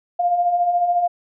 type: beating tone pair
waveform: sine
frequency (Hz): 690 / 704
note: F5 / F5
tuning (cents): -21 / +14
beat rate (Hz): 14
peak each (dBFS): -25 / -16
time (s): 0.19-1.08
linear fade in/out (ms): 10
effects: none